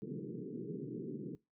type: band-pass noise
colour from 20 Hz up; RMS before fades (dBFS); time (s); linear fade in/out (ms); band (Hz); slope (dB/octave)
pink; -43; 0.02-1.35; 0; 130 to 450; 96
effects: noise-tail reverb RT60 0.2 s tail -19 dB re dry